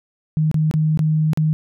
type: tone with dropouts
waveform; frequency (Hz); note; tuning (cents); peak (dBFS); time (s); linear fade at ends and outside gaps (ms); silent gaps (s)
sine; 155.56; D#3; 0; -14; 0.37-1.53; 0; 0.514-0.543 / 0.712-0.739 / 0.974-0.992 / 1.333-1.374
effects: none